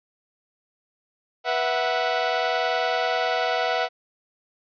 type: chord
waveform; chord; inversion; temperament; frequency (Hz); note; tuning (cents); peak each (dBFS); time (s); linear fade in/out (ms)
sawtooth; B suspended fourth; none; equal with one note detuned; 489.9 / 659.3 / 740; B4 / E5 / F#5; -14 / 0 / 0; -24 / -22 / -21; 1.44-3.89; 50
effects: resampled to 11025 Hz